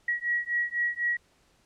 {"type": "beating tone pair", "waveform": "sine", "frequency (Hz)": [1912, 1916], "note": ["A#6", "A#6"], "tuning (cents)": [43, 47], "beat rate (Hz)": 4, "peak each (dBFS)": -29, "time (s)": [0.08, 1.17], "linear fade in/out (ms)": 5, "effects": ["pink hiss -65 dBFS RMS until 1.65 s", "low-pass 9000 Hz 12 dB/octave"]}